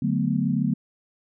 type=chord; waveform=sine; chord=B minor seventh; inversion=first; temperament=equal; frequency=146.83 / 185 / 220 / 246.9 Hz; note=D3 / F#3 / A3 / B3; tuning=0 / 0 / 0 / 0 cents; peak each=-26 dBFS; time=0.02-0.74 s; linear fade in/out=5 ms; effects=none